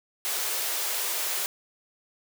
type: high-pass noise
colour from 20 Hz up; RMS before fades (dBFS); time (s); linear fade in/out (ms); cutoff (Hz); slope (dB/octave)
white; -29; 0.25-1.46; 0; 360; 48
effects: none